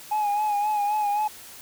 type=tone with vibrato; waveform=sine; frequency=834 Hz; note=G#5; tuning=7 cents sharp; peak=-19 dBFS; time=0.11-1.28 s; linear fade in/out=10 ms; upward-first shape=sine; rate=3.8 Hz; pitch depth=44 cents each way; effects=tanh soft clip ceiling -20 dBFS + white hiss -44 dBFS RMS until 1.61 s